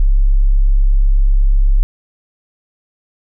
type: tone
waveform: sine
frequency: 34.04 Hz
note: C#1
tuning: 31 cents flat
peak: -7 dBFS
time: 0-1.83 s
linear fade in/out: 0 ms
effects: none